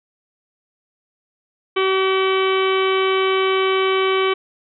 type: harmonic tone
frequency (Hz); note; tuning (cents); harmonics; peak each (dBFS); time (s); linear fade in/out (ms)
381.3; G4; -48; 1 / 2 / 3 / 4 / 5 / 6 / 7 / 8 / 9 / 10; -17 / -31 / -22 / -31 / -34 / -25 / -35 / -27 / -37 / -36; 1.76-4.34; 10
effects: none